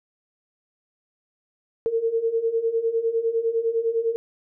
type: beating tone pair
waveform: sine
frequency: 450 / 459.9 Hz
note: A4 / A#4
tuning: +39 / -23 cents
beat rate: 9.9 Hz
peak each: -26 / -22 dBFS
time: 1.86-4.16 s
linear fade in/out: 0 ms
effects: none